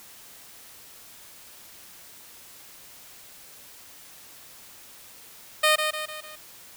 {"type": "tone with echo", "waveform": "10% pulse", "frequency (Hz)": 615, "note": "D#5", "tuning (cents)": -20, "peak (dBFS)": -9, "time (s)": [5.63, 5.76], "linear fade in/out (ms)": 10, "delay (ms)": 150, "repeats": 4, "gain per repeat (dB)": -6, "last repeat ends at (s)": 6.36, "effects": ["white hiss -48 dBFS RMS until 6.76 s"]}